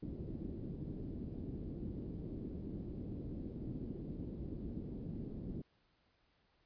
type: low-pass noise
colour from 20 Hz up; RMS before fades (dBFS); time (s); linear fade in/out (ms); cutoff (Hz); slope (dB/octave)
white; -44; 0.02-5.62; 10; 320; 24
effects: pink hiss -75 dBFS RMS until 6.65 s + resampled to 11025 Hz